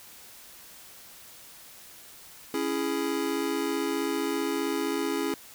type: chord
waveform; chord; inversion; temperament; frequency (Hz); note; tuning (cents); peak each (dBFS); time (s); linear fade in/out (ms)
square; C# minor; none; just; 277.2 / 332.6 / 415.8; C#4 / E4 / G#4; 0 / +16 / +2; -32; 2.54-5.34; 2
effects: white hiss -49 dBFS RMS until 5.54 s